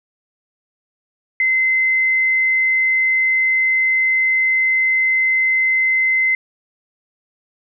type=tone; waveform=sine; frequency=2060 Hz; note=C7; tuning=28 cents flat; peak=-13 dBFS; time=1.4-6.35 s; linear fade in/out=2 ms; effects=none